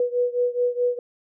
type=beating tone pair; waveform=sine; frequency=488.1 / 492.8 Hz; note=B4 / B4; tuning=-20 / -4 cents; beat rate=4.7 Hz; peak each=-22 / -24 dBFS; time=0-0.99 s; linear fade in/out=2 ms; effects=none